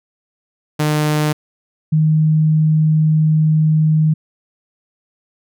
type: tone pair in turn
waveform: sawtooth / sine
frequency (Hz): 151.4 / 155.84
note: D#3 / D#3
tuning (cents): -47 / +3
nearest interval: minor second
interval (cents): 50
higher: second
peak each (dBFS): -10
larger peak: neither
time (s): 0.79-1.33 / 1.92-4.14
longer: second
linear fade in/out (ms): 10
effects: none